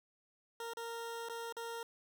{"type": "tone with dropouts", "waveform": "20% pulse", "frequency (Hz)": 463.2, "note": "A#4", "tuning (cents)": -11, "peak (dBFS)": -36, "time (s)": [0.6, 1.83], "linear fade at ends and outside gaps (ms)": 2, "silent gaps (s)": [[0.735, 0.77], [1.287, 1.296], [1.525, 1.567]], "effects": []}